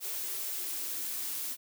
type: noise with high-pass filter sweep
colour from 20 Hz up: blue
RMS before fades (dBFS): -36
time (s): 0-1.57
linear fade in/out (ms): 50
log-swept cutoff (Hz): 400 to 260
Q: 5.5
effects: none